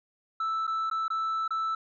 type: tone with dropouts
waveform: sine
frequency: 1318.5 Hz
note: E6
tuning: in tune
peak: -24 dBFS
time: 0.4-1.75 s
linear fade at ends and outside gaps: 5 ms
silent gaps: 0.669-0.676 / 0.9-0.912 / 1.081-1.102 / 1.479-1.506 s
effects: tanh soft clip ceiling -26 dBFS